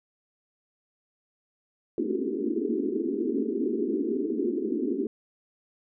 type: band-pass noise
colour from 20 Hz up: white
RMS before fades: -28 dBFS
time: 1.98-5.07 s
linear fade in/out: 2 ms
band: 220 to 420 Hz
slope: 96 dB/octave
effects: none